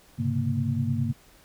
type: tone cluster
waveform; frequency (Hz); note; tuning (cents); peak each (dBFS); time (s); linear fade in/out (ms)
sine; 102.6 / 129.8 / 139.4 / 231.7; G#2 / C3 / C#3 / A#3; -21 / -13 / +10 / -10; -29; 0.18-1.13; 20
effects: pink hiss -56 dBFS RMS until 1.44 s